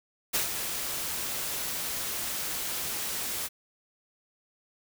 white noise with ADSR envelope, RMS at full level -26 dBFS, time 0.33-3.49 s, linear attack 19 ms, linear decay 120 ms, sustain -7 dB, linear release 33 ms, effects none

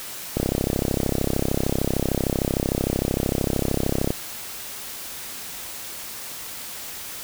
click train, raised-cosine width 2 ms, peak -8 dBFS, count 125, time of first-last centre 0.37-4.105 s, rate 33.2 Hz, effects white hiss -35 dBFS RMS until 7.23 s

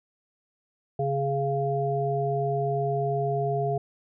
harmonic tone, 138.59 Hz, C#3, in tune, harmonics 1 / 3 / 5, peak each -28 / -28 / -28 dBFS, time 0.99-3.78 s, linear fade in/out 5 ms, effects none

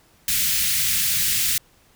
white band-stop noise, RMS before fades -21 dBFS, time 0.28-1.58 s, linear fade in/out 2 ms, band 180 to 1800 Hz, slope 24 dB/octave, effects pink hiss -57 dBFS RMS until 1.95 s

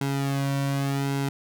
sawtooth tone with flanger, 138.59 Hz, C#3, in tune, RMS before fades -26 dBFS, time 0.01-1.29 s, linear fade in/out 2 ms, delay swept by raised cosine 1.7 to 2.39 ms, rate 0.87 Hz, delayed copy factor -0.75, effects none

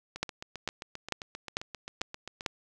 two click trains, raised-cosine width 0.2 ms, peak -22 / -12 dBFS, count 18 / 6, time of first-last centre 0.16-2.409 / 0.23-2.462 s, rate 7.56 / 2.24 Hz, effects none

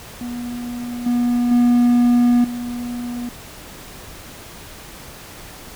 triangle tone with level steps, 241.9 Hz, B3, 36 cents flat, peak -23 / -13 / -9 / -22 dBFS, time 0.21-3.29 s, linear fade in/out 2 ms, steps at 1.06 / 1.51 / 2.44 s, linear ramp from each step 5 ms, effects pink hiss -38 dBFS RMS until 5.75 s

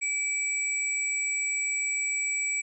sine tone pair together, 2313 / 7780 Hz, D7 / B8, -27 / -27 cents, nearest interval octave + major sixth, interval 2100 cents, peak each -28 / -30 dBFS, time 0.01-2.62 s, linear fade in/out 20 ms, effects none

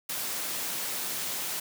white high-pass noise, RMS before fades -33 dBFS, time 0.09-1.6 s, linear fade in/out 5 ms, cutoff 120 Hz, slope 24 dB/octave, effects none

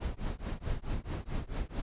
brown noise with tremolo, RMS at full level -31 dBFS, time 0-1.82 s, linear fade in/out 20 ms, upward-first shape triangle, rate 4.6 Hz, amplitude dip 100%, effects resampled to 8000 Hz

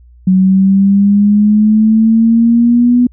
sine exponential sweep, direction up, 185.6 to 246.9 Hz, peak -5 dBFS, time 0.27-3.07 s, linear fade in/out 5 ms, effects added 60 Hz sine -38 dBFS peak until 3.12 s

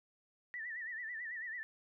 sine tone with vibrato, 1864.7 Hz, A#6, in tune, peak -40 dBFS, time 0.54-1.63 s, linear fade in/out 0 ms, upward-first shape sine, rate 9.1 Hz, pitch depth 110 cents each way, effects none

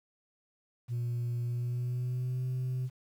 sine tone with pitch glide, 120 to 127.87 Hz, B2 to C3, -49 to -39 cents, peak -28 dBFS, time 0.88-2.9 s, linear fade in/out 50 ms, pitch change +110 cents, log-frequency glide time 1.44-2.45 s, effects tanh soft clip ceiling -29 dBFS + 10-bit

